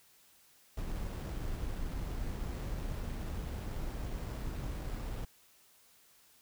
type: noise with sample-and-hold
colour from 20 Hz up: brown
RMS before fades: -38 dBFS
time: 0.77-5.25 s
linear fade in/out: 5 ms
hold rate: 6300 Hz
effects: white hiss -64 dBFS RMS until 6.41 s